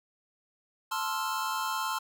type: chord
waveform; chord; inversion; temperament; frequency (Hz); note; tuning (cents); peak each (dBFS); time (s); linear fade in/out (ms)
square; F major seventh; first; equal with one note detuned; 880 / 1050.1 / 1318.5 / 1396.9; A5 / C6 / E6 / F6; 0 / +6 / 0 / 0; -36 / -34 / -38 / -38; 0.91-1.99; 10
effects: none